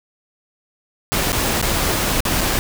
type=noise with dropouts; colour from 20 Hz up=pink; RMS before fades=-19 dBFS; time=1.12-2.59 s; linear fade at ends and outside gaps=0 ms; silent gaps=1.32-1.329 / 1.615-1.626 / 2.205-2.252 / 2.409-2.413 s; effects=none